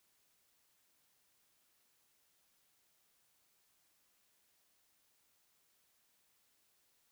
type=silence; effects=white hiss -75 dBFS RMS until 7.11 s